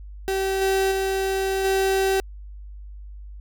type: tone with level steps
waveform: 35% pulse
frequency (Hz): 385.2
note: G4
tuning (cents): -30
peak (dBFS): -20 / -17 / -20 / -17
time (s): 0.28-2.2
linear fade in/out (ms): 0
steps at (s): 0.61 / 0.91 / 1.64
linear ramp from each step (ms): 10
effects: added 50 Hz sine -36 dBFS peak until 3.4 s